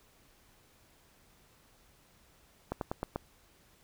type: slowing click train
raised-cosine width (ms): 1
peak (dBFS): -19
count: 5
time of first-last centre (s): 2.72-3.16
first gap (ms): 92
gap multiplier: 1.12
effects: pink hiss -64 dBFS RMS until 3.83 s